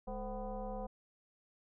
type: tone with frequency modulation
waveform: sine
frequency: 275.4 Hz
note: C#4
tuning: 11 cents flat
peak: -38 dBFS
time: 0.07-0.87 s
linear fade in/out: 10 ms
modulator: 241 Hz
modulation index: 2.4
effects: none